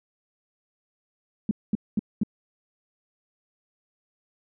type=tone bursts; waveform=sine; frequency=210.6 Hz; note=G#3; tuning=24 cents sharp; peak=-19 dBFS; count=4; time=1.49-2.234 s; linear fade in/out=2 ms; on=21 ms; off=220 ms; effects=none